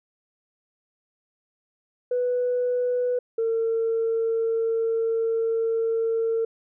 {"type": "tone pair in turn", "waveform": "sine", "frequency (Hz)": [493.9, 453.7], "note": ["B4", "A#4"], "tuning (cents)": [0, -47], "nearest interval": "minor second", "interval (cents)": 147, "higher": "first", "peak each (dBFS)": -20, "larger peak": "neither", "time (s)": [[2.11, 3.19], [3.38, 6.45]], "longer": "second", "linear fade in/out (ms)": 5, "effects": ["tanh soft clip ceiling -17 dBFS"]}